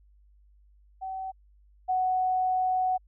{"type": "tone pair in turn", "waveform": "sine", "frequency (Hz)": [761, 742.3], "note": ["F#5", "F#5"], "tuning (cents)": [48, 5], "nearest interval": "unison", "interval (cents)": 43, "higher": "first", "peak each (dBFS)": [-32, -23], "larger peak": "second", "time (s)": [[1.01, 1.32], [1.88, 2.98]], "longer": "second", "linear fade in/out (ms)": 20, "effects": ["added 50 Hz sine -56 dBFS peak until 3.07 s"]}